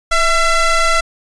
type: ring-modulated tone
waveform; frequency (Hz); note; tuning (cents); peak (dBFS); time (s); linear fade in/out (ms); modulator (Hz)
30% pulse; 671; E5; +31; -5; 0.11-1.01; 10; 685
effects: resampled to 22050 Hz